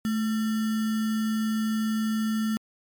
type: tone with sample-and-hold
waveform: sine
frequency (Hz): 218.6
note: A3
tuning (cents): -11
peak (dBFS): -23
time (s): 0.05-2.57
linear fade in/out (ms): 0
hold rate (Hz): 1575
effects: MP3 96 kbps